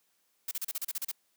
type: noise bursts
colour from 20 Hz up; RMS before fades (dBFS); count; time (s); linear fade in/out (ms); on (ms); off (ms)
blue; -34; 10; 0.48-1.116; 5; 33; 34
effects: white hiss -73 dBFS RMS until 1.36 s + high-pass 150 Hz 12 dB/octave